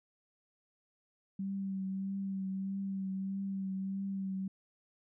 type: tone with vibrato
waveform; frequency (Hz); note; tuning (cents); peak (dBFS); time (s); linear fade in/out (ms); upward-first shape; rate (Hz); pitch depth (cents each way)
sine; 193.4; G3; -23; -34; 1.39-4.48; 5; triangle; 1.6; 29
effects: none